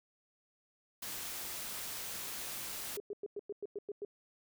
white noise, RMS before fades -42 dBFS, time 1.02-2.97 s, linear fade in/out 5 ms
sine tone bursts, 408.6 Hz, G#4, 28 cents flat, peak -37 dBFS, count 9, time 2.97-4.049 s, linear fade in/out 2 ms, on 31 ms, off 100 ms
effects none

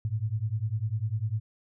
sine beating tone pair, 103.83 / 113.83 Hz, G#2 / A#2, 0 / -41 cents, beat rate 10 Hz, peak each -30 dBFS, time 0.05-1.4 s, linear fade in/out 0 ms, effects none

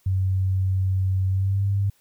sine tone with pitch glide, 94.6 to 99.36 Hz, F#2 to G2, +39 to +24 cents, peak -19 dBFS, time 0.06-1.9 s, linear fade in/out 5 ms, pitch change +85 cents, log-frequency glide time 1.29-1.65 s, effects white hiss -63 dBFS RMS until 2 s

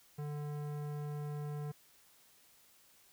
sine tone with tanh clipping, 147.5 Hz, D3, 8 cents sharp, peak -40 dBFS, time 0.18-1.72 s, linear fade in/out 10 ms, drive 17 dB, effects white hiss -65 dBFS RMS until 3.12 s

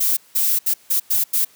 violet noise bursts at uneven times, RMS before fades -18 dBFS, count 6, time 0-0.17 / 0.35-0.59 / 0.66-0.74 / 0.9-1 / 1.1-1.24 / 1.33-1.45 s, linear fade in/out 10 ms, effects white hiss -52 dBFS RMS until 1.55 s + high-pass 100 Hz 12 dB/octave

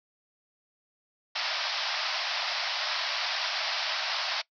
white band-pass noise, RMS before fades -31 dBFS, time 1.35-4.42 s, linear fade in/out 10 ms, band 590 to 5400 Hz, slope 96 dB/octave, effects noise-tail reverb RT60 0.1 s tail -21 dB re dry

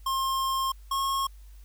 square tone pair in turn, 1066 / 1085.9 Hz, C6 / C#6, +32 / -36 cents, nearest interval unison, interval 32 cents, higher second, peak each -26 dBFS, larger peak neither, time 0.06-0.72 / 0.91-1.27 s, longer first, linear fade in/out 5 ms, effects added 50 Hz sine -45 dBFS peak until 1.64 s + white hiss -63 dBFS RMS until 1.64 s

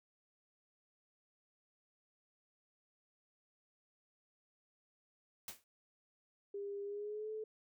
white noise with exponential decay, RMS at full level -42 dBFS, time 5.48-5.64 s, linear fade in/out 1 ms, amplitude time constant 33 ms
sine tone with pitch glide, 402.5 to 433.9 Hz, G4 to A4, +46 to -24 cents, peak -40 dBFS, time 6.54-7.44 s, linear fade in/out 5 ms, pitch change +130 cents, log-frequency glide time 6.84-7.31 s
effects none

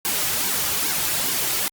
white noise with flanger, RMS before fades -23 dBFS, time 0.05-1.68 s, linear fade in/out 0 ms, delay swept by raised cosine 1.5 to 4.5 ms, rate 2.4 Hz, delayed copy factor -0.8, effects Opus 48 kbps

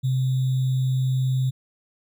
sine tone with sample-and-hold, 130.1 Hz, C3, 9 cents flat, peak -19 dBFS, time 0.03-1.51 s, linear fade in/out 20 ms, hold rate 3675 Hz, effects none

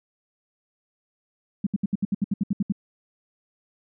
sine tone bursts, 199.7 Hz, G3, 32 cents sharp, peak -19 dBFS, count 12, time 1.64-2.723 s, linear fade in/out 5 ms, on 27 ms, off 69 ms, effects none

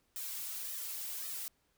blue noise with flanger, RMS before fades -41 dBFS, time 0.16-1.48 s, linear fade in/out 0 ms, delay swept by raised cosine 1.6 to 3.6 ms, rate 1.8 Hz, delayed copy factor +0.8, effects pink hiss -75 dBFS RMS until 1.77 s

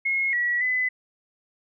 sine tone with pitch steps, 2163 / 1931 / 2011 Hz, C#7 / B6 / B6, -43 / -39 / +31 cents, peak -21 dBFS, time 0.05-0.89 s, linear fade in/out 10 ms, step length 280 ms, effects none

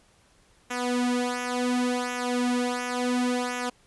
sawtooth tone with flanger, 246.9 Hz, B3, in tune, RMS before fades -27 dBFS, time 0.7-3.7 s, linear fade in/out 10 ms, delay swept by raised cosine 0.22 to 3.82 ms, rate 0.7 Hz, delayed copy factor -0.8, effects pink hiss -61 dBFS RMS until 3.86 s + resampled to 24000 Hz

